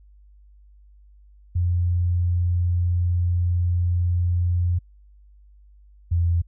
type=tone pair in turn; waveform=sine; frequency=87.8 / 85.4 Hz; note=F2 / F2; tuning=+10 / -38 cents; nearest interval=unison; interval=48 cents; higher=first; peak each=-18 / -17 dBFS; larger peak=second; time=1.55-4.79 / 6.11-6.42 s; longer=first; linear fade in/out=10 ms; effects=added 50 Hz sine -48 dBFS peak until 6.47 s